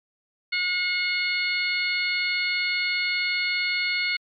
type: harmonic tone with a mistuned harmonic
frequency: 723 Hz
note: F#5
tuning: 40 cents flat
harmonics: 2 / 3 / 4 / 5 / 6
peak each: -33 / -24 / -34 / -36 / -29 dBFS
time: 0.52-4.17 s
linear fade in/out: 10 ms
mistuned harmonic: 5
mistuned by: -18 cents
effects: MP3 96 kbps